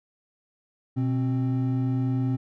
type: tone pair together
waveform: triangle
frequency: 124.3 / 263.4 Hz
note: B2 / C4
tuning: +12 / +12 cents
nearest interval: octave + minor second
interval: 1300 cents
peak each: -22 / -25 dBFS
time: 0.96-2.37 s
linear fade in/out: 20 ms
effects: none